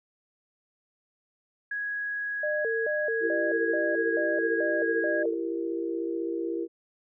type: tone with pitch glide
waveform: sine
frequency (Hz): 1662 to 1647.7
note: G#6 to G#6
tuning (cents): +1 to -14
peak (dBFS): -29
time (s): 1.71-5.23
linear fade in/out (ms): 5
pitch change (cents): -15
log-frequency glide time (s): 2.71-4.69
type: tone with vibrato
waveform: sine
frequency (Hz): 523.3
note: C5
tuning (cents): 0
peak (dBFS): -27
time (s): 2.43-5.34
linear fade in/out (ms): 5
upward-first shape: square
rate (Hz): 2.3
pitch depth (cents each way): 250
type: chord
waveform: sine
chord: E diminished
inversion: none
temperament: equal with one note detuned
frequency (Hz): 336 / 392 / 466.2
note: E4 / G4 / Bb4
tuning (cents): +33 / 0 / 0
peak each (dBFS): -30 / -35 / -34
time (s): 3.2-6.68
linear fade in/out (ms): 50
effects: none